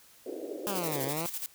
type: band-pass noise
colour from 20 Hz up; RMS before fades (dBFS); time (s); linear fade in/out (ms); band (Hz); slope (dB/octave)
pink; -39; 0.26-1.1; 2; 300 to 580; 48
type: exponential two-way sweep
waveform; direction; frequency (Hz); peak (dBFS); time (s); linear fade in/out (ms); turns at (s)
10% pulse; down then up; 210 to 131.4 to 173.8; -24; 0.67-1.26; 0; 1.03
type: noise with tremolo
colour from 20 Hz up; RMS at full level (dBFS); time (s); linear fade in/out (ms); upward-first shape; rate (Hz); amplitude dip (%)
blue; -35; 0.67-1.46; 0; square; 12; 60
effects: white hiss -58 dBFS RMS until 1.54 s